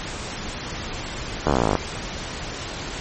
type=slowing click train; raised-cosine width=1 ms; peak=-4 dBFS; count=18; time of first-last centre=1.47-1.753 s; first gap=13 ms; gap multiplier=1.03; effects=pink hiss -31 dBFS RMS until 3 s + MP3 32 kbps